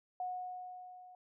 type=tone with level ramp; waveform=sine; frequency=730 Hz; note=F#5; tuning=24 cents flat; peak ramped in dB=-35 to -53 dBFS; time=0.2-1.15 s; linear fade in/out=2 ms; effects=none